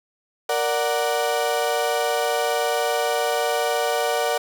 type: chord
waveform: 35% pulse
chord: Bb augmented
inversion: none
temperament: equal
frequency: 466.2 / 587.3 / 740 Hz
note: Bb4 / D5 / F#5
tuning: 0 / 0 / 0 cents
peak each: -23 dBFS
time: 0.49-4.38 s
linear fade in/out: 5 ms
effects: none